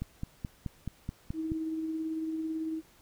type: click train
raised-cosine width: 5 ms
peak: -22 dBFS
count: 8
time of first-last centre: 0.02-1.519 s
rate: 4.67 Hz
type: tone with tremolo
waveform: sine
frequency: 319.1 Hz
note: D#4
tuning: 44 cents sharp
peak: -30 dBFS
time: 1.33-2.82 s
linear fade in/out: 50 ms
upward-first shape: sine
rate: 18 Hz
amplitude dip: 30%
effects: pink hiss -61 dBFS RMS until 3.01 s